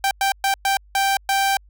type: tone bursts at uneven times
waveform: sawtooth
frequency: 784 Hz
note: G5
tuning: in tune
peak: -13 dBFS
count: 6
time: 0.04-0.11 / 0.21-0.32 / 0.44-0.54 / 0.65-0.77 / 0.95-1.17 / 1.29-1.57 s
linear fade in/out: 2 ms
effects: added 50 Hz sine -47 dBFS peak until 1.69 s